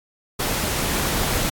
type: noise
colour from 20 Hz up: pink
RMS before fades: -23 dBFS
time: 0.39-1.5 s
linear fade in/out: 10 ms
effects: AAC 64 kbps